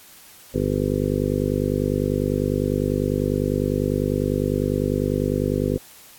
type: harmonic tone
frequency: 50 Hz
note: G1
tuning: 35 cents sharp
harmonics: 1 / 2 / 3 / 4 / 5 / 6 / 7 / 8 / 9 / 10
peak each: -30 / -28 / -27 / -32 / -26 / -32 / -30 / -27 / -30 / -29 dBFS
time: 0.54-5.78 s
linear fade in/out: 5 ms
effects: white hiss -47 dBFS RMS until 6.18 s + AAC 64 kbps